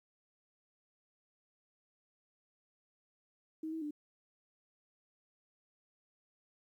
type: tone with pitch steps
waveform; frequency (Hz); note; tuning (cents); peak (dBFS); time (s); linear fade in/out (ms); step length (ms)
sine; 316.3 / 322.3 / 297.1; D#4 / E4 / D4; +29 / -39 / +20; -37; 3.63-3.909; 5; 93
effects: 12-bit